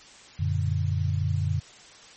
sine chord, Gb augmented, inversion none, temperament equal, 92.5 / 116.54 / 146.83 Hz, Gb2 / Bb2 / D3, 0 / 0 / 0 cents, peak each -25 / -30 / -28 dBFS, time 0.39-1.6 s, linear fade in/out 10 ms, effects white hiss -49 dBFS RMS until 2.16 s + MP3 32 kbps

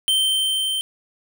square tone with level ramp, 3114 Hz, G7, 12 cents flat, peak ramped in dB -16 to -22 dBFS, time 0.08-0.81 s, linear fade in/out 0 ms, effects none

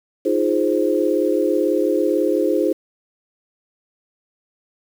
sine chord, F minor seventh, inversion third, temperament equal, 311.1 / 349.2 / 415.3 / 523.3 Hz, Eb4 / F4 / Ab4 / C5, 0 / 0 / 0 / 0 cents, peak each -21 dBFS, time 0.25-2.73 s, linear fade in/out 10 ms, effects 7-bit

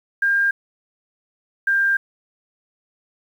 sine tone pair in turn, 1604 / 1592.9 Hz, G6 / G6, +39 / +27 cents, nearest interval unison, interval 12 cents, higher first, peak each -15 dBFS, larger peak neither, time 0.22-0.51 / 1.67-1.97 s, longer second, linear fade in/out 5 ms, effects 8-bit

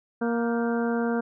harmonic tone with a mistuned harmonic, 234 Hz, A#3, 7 cents sharp, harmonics 1 / 2 / 3 / 4 / 5 / 6 / 7, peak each -25 / -28 / -34 / -38 / -41 / -37 / -39 dBFS, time 0.21-1.21 s, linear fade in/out 10 ms, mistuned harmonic 7, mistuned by -83 cents, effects none

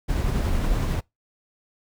brown noise with tremolo, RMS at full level -22 dBFS, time 0.08-1.01 s, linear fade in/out 20 ms, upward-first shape triangle, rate 11 Hz, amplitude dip 25%, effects noise-tail reverb RT60 0.2 s tail -25 dB re dry

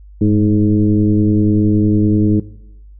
sine tone with frequency modulation, 208.7 Hz, G#3, 9 cents sharp, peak -9 dBFS, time 0.21-2.4 s, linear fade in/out 5 ms, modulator 107 Hz, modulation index 1.4, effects noise-tail reverb RT60 0.9 s tail -20 dB re dry + added 50 Hz sine -36 dBFS peak until 2.99 s

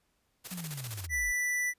white noise with tremolo, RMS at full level -40 dBFS, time 0.44-1.07 s, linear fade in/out 20 ms, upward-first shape square, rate 15 Hz, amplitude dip 65%
sine linear sweep, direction down, 187 to 38.89 Hz, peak -38 dBFS, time 0.51-1.32 s, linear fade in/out 10 ms
square tone, 1975.5 Hz, B6, in tune, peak -29 dBFS, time 1.09-1.74 s, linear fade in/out 50 ms
effects pink hiss -75 dBFS RMS until 1.78 s + resampled to 32000 Hz

